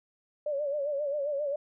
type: tone with vibrato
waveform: sine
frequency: 576 Hz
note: D5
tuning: 34 cents flat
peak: -28 dBFS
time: 0.46-1.56 s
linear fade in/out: 5 ms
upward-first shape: sine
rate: 7.5 Hz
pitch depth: 83 cents each way
effects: none